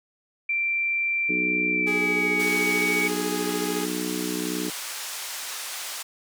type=tone with pitch glide; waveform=sine; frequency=2354 to 2245 Hz; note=D7 to C#7; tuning=+3 to +21 cents; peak=-22 dBFS; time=0.49-3.08 s; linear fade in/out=5 ms; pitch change=-82 cents; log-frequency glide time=1.7-2.33 s
type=harmonic tone; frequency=61.3 Hz; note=B1; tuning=12 cents flat; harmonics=3 / 4 / 5 / 6 / 7; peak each=-34 / -35 / -30 / -36 / -35 dBFS; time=1.29-4.7 s; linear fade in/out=5 ms
type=tone; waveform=sawtooth; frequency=415.3 Hz; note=G#4; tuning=in tune; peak=-25 dBFS; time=1.86-3.86 s; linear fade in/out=20 ms
type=band-pass noise; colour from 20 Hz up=white; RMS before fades=-34 dBFS; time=2.39-6.03 s; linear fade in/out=10 ms; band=740 to 10000 Hz; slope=12 dB/octave
effects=none